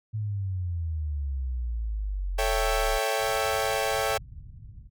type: exponential sweep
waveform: sine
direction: down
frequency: 109.9 to 34.65 Hz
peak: -27 dBFS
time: 0.13-2.99 s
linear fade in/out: 20 ms
type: chord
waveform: sawtooth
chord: A dominant seventh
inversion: none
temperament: equal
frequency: 440 / 554.4 / 659.3 / 784 Hz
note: A4 / C#5 / E5 / G5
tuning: 0 / 0 / 0 / 0 cents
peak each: -27 / -26 / -27 / -26 dBFS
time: 2.38-4.18 s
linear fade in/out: 10 ms
type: low-pass noise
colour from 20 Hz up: white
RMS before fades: -44 dBFS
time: 3.17-4.9 s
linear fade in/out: 50 ms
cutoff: 110 Hz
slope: 24 dB/octave
effects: none